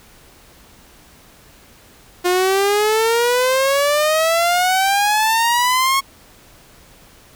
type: exponential sweep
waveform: sawtooth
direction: up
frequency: 353.9 to 1100 Hz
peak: -10 dBFS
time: 2.24-6.01 s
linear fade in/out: 20 ms
effects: pink hiss -47 dBFS RMS until 7.35 s